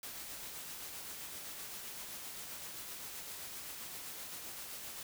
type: noise with tremolo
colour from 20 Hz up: white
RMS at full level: -45 dBFS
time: 0.03-5.03 s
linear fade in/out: 2 ms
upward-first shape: sine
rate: 7.7 Hz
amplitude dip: 25%
effects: none